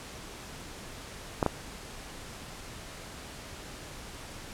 clicks, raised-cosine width 1 ms, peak -10 dBFS, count 2, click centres 1.428 / 1.463 s, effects pink hiss -44 dBFS RMS until 4.53 s + low-pass 10000 Hz 12 dB/octave

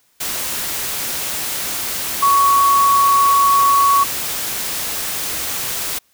sine tone in noise, 1117 Hz, C#6, 13 cents sharp, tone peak -10 dBFS, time 2.22-4.04 s, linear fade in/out 10 ms, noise white, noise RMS -23 dBFS, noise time 0.2-5.99 s, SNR +10 dB, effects white hiss -59 dBFS RMS until 6.13 s

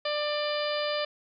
harmonic tone with a mistuned harmonic, 594 Hz, D5, 20 cents sharp, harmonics 1 / 2 / 3 / 4 / 5 / 6 / 7 / 8, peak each -29 / -36 / -38 / -39 / -38 / -39 / -41 / -38 dBFS, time 0.05-1.05 s, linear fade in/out 5 ms, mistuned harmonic 8, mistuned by +17 cents, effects none

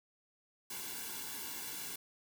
white noise with comb filter, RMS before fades -43 dBFS, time 0.7-1.96 s, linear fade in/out 5 ms, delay 1.6 ms, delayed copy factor -0.8, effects none

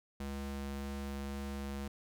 square ring-modulated tone, 138.59 Hz, C#3, in tune, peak -36 dBFS, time 0.2-1.88 s, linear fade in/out 5 ms, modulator 68.8 Hz, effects none

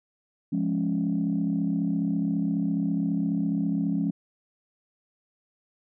sine chord, Db major, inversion first, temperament just, 173.24 / 207.9 / 277.2 Hz, F3 / Ab3 / Db4, -14 / +2 / 0 cents, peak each -27 dBFS, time 0.52-4.11 s, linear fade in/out 10 ms, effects tanh soft clip ceiling -16 dBFS

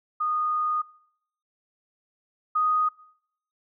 sine tone pair in turn, 1232 / 1244.2 Hz, D#6 / D#6, -17 / 0 cents, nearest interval unison, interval 17 cents, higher second, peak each -23 / -20 dBFS, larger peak second, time 0.2-0.82 / 2.55-2.89 s, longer first, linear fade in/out 10 ms, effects noise-tail reverb RT60 0.7 s tail -22 dB re dry

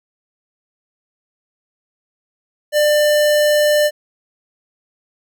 square tone, 596 Hz, D5, 25 cents sharp, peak -12 dBFS, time 2.72-3.91 s, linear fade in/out 50 ms, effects none

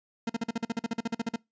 40% pulse tone bursts, 229.4 Hz, A#3, 28 cents flat, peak -26 dBFS, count 16, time 0.27-1.361 s, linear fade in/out 5 ms, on 26 ms, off 45 ms, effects noise-tail reverb RT60 0.2 s tail -24 dB re dry + resampled to 16000 Hz

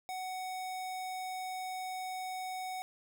square tone, 745 Hz, F#5, 12 cents sharp, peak -38 dBFS, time 0.09-2.82 s, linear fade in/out 0 ms, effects none

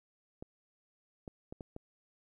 clicks, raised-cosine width 2 ms, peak -30 dBFS, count 5, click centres 0.425 / 1.278 / 1.525 / 1.608 / 1.764 s, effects 12-bit

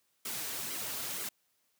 white noise with flanger, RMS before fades -38 dBFS, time 0.25-1.29 s, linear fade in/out 5 ms, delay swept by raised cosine 1.1 to 5.9 ms, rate 2.1 Hz, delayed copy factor -0.7, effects white hiss -75 dBFS RMS until 1.79 s + high-pass 80 Hz 12 dB/octave

